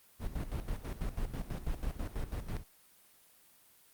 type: noise with tremolo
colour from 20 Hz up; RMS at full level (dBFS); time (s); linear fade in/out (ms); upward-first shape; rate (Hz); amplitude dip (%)
brown; -35; 0.19-2.65; 50; square; 6.1; 70
effects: white hiss -63 dBFS RMS until 3.93 s + Opus 32 kbps